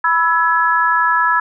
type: chord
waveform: sine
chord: E major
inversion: second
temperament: equal with one note detuned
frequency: 987.8 / 1318.5 / 1687.3 Hz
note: B5 / E6 / G#6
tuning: 0 / 0 / +27 cents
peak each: -16 dBFS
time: 0.04-1.4 s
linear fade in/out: 5 ms
effects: none